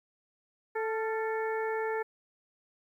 harmonic tone with a mistuned harmonic, 440.9 Hz, A4, 4 cents sharp, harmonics 1 / 2 / 3 / 4 / 5, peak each -31 / -36 / -42 / -39 / -45 dBFS, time 0.75-2.03 s, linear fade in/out 10 ms, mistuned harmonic 3, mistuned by +66 cents, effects 11-bit

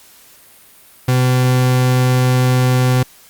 40% pulse tone, 127 Hz, B2, 49 cents sharp, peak -10 dBFS, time 1.08-3.03 s, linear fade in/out 5 ms, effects white hiss -45 dBFS RMS until 3.29 s + Opus 48 kbps

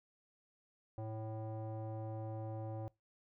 square tone with low-pass filter, 110 Hz, A2, in tune, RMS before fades -43 dBFS, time 0.98-2.88 s, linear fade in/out 0 ms, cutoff 680 Hz, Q 4, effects noise-tail reverb RT60 0.2 s tail -22 dB re dry

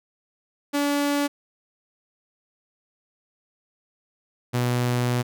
sawtooth tone pair in turn, 287 / 122.71 Hz, D4 / B2, -40 / -11 cents, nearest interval octave + minor third, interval 1471 cents, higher first, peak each -17 dBFS, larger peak neither, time 0.73-1.28 / 4.53-5.23 s, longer second, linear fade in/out 20 ms, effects none

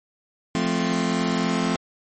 sawtooth chord, F major, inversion none, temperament just, 174.61 / 218.3 / 261.9 Hz, F3 / A3 / C4, 0 / -13 / +2 cents, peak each -21 dBFS, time 0.55-1.76 s, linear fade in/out 0 ms, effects MP3 32 kbps

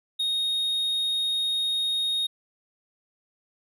triangle tone, 3725 Hz, A#7, 2 cents flat, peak -22 dBFS, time 0.19-2.27 s, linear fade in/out 10 ms, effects none

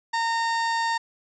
30% pulse tone, 918 Hz, A#5, 27 cents flat, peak -20 dBFS, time 0.13-0.98 s, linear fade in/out 10 ms, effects resampled to 16000 Hz + 10-bit

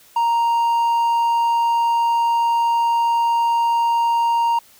triangle tone, 932.3 Hz, A#5, in tune, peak -13 dBFS, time 0.16-4.59 s, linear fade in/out 5 ms, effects white hiss -50 dBFS RMS until 4.79 s

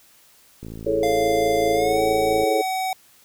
click train, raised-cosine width 3 ms, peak -23 dBFS, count 101, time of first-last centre 0.63-2.435 s, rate 55.4 Hz
sine chord, A major seventh, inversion second, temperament equal, 329.6 / 415.3 / 440 / 554.4 Hz, E4 / G#4 / A4 / C#5, 0 / 0 / 0 / 0 cents, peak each -27 / -26 / -22 / -23 dBFS, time 0.86-2.62 s, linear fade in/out 10 ms
square tone with pitch glide, 695 to 753.5 Hz, F5 to F#5, -9 to +31 cents, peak -23 dBFS, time 1.03-2.93 s, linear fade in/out 2 ms, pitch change +140 cents, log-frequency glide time 1.73-2 s
effects white hiss -54 dBFS RMS until 3.24 s

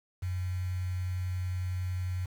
sine tone with quantisation, 91.1 Hz, F#2, 26 cents flat, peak -30 dBFS, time 0.22-2.26 s, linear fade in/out 10 ms, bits 8, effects none

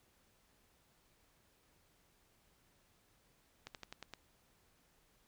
slowing click train, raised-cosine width 0.2 ms, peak -29 dBFS, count 6, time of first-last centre 3.67-4.137 s, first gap 78 ms, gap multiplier 1.09, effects pink hiss -72 dBFS RMS until 5.27 s

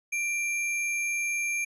sine tone with sample-and-hold, 2362 Hz, D7, 9 cents sharp, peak -26 dBFS, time 0.12-1.65 s, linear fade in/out 10 ms, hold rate 8820 Hz, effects resampled to 24000 Hz

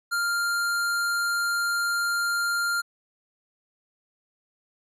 square tone, 1396.9 Hz, F6, in tune, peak -24 dBFS, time 0.11-2.82 s, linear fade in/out 20 ms, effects resampled to 32000 Hz

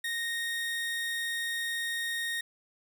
30% pulse tone, 1858 Hz, A#6, 6 cents flat, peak -28 dBFS, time 0.04-2.41 s, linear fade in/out 5 ms, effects 11-bit

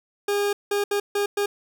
40% pulse tone bursts at uneven times, 407.1 Hz, G#4, 35 cents flat, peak -20 dBFS, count 5, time 0.28-0.53 / 0.71-0.84 / 0.91-1 / 1.15-1.26 / 1.37-1.46 s, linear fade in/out 5 ms, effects none

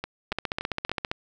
two click trains, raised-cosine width 0.3 ms, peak -11 / -15 dBFS, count 13 / 4, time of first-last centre 0.32-1.115 / 0.04-0.895 s, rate 15.1 / 3.51 Hz, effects none

